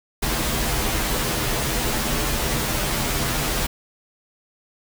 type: noise with comb filter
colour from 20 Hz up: pink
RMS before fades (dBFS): -23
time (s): 0.22-3.67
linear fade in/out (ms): 10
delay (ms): 11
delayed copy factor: -1
effects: none